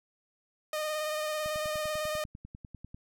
sawtooth tone with vibrato, 613 Hz, D#5, 26 cents flat, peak -27 dBFS, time 0.73-2.24 s, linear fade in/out 2 ms, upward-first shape triangle, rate 18 Hz, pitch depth 25 cents each way
click train, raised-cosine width 5 ms, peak -32 dBFS, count 16, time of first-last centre 1.46-2.945 s, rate 10.1 Hz
effects none

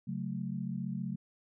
sine chord, F# minor, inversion second, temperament equal, 138.59 / 185 / 220 Hz, C#3 / F#3 / A3, 0 / 0 / 0 cents, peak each -39 / -37 / -39 dBFS, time 0.07-1.16 s, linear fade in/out 10 ms, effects none

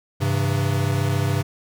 square tone cluster, 99.8 / 134 / 162.1 Hz, G2 / C3 / E3, +32 / +42 / -29 cents, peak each -23 / -23 / -31 dBFS, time 0.2-1.43 s, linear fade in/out 20 ms, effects none

